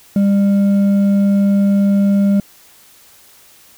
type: tone with hard clipping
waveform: sine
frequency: 199.4 Hz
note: G3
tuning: 30 cents sharp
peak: -11 dBFS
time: 0.16-2.4 s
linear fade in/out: 2 ms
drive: 4 dB
effects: white hiss -46 dBFS RMS until 3.77 s